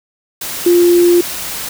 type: tone in noise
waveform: sine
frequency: 349.2 Hz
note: F4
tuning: in tune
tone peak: -6 dBFS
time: 0.66-1.21 s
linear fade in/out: 5 ms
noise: white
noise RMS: -23 dBFS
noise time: 0.41-1.69 s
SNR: +14 dB
effects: none